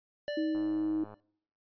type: tone with exponential decay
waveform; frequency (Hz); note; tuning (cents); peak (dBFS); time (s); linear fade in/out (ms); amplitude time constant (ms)
square; 587.3; D5; 0; -32; 0.28-1.2; 0; 200
type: tone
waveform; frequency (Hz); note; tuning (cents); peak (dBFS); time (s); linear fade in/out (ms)
sine; 314.4; D#4; +18; -28; 0.37-1.04; 5
type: click train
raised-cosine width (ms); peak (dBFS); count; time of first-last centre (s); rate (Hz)
1; -34; 63; 0.55-1.14; 105
effects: noise-tail reverb RT60 0.7 s tail -25 dB re dry + resampled to 11025 Hz